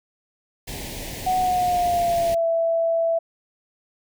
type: band-stop noise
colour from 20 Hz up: pink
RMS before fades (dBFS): -33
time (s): 0.67-2.35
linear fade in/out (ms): 10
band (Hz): 910 to 1800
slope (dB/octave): 48
type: tone with pitch glide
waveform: sine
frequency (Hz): 740 to 663.1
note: F#5 to E5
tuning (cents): 0 to +10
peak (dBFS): -18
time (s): 1.26-3.19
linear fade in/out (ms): 10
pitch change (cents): -190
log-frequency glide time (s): 1.37-2.46
effects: none